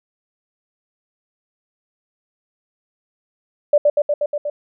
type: tone with echo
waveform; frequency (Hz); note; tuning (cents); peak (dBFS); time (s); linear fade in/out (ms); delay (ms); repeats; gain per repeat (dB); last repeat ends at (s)
sine; 587.3; D5; 0; -8; 3.73-3.78; 5; 120; 6; -2; 4.5
effects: none